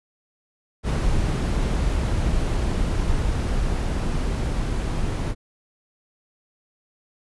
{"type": "noise with level ramp", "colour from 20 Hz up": "brown", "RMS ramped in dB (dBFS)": [-21, -24], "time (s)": [0.83, 5.35], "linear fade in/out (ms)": 50, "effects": ["resampled to 24000 Hz"]}